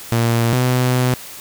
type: tone pair in turn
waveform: sawtooth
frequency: 116.54 / 126.09 Hz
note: A#2 / B2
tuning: 0 / +36 cents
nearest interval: minor second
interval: 136 cents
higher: second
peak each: -10 dBFS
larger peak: neither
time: 0.12-0.53 / 0.53-1.14 s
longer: second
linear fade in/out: 0 ms
effects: white hiss -35 dBFS RMS until 1.4 s